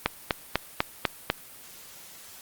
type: click train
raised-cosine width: 0.3 ms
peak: -5 dBFS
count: 6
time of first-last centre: 0.06-1.301 s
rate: 4.03 Hz
effects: white hiss -47 dBFS RMS until 2.41 s + Opus 32 kbps